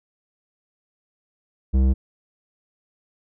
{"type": "tone with low-pass filter", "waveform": "square", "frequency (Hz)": 65.41, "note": "C2", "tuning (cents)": 0, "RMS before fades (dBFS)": -17, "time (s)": [1.73, 1.94], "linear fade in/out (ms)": 20, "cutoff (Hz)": 280, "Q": 0.68, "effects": []}